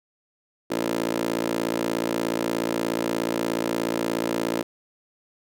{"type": "tone with high-pass filter", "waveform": "15% pulse", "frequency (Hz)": 56.8, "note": "A#1", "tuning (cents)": -44, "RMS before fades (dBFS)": -26, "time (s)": [0.7, 4.63], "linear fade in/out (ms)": 10, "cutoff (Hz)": 350, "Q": 4.7, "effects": []}